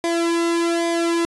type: tone with flanger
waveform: sawtooth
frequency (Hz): 337.6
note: E4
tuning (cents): +41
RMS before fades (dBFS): -20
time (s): 0.04-1.25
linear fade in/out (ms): 0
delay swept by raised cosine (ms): 0.71 to 1.71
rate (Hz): 1.2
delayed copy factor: -0.8
effects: resampled to 24000 Hz